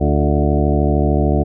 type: harmonic tone with a mistuned harmonic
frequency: 73.42 Hz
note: D2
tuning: in tune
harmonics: 1 / 2 / 3 / 4 / 5 / 6 / 8 / 9 / 10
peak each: -16 / -19 / -21 / -22 / -23 / -24 / -25 / -26 / -26 dBFS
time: 0-1.44 s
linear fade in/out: 20 ms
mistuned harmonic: 5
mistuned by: -29 cents
effects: none